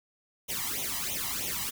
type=noise with flanger; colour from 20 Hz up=white; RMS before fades=-33 dBFS; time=0.48-1.71 s; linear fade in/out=20 ms; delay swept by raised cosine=0.31 to 1.03 ms; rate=3.1 Hz; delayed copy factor=+0.9; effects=none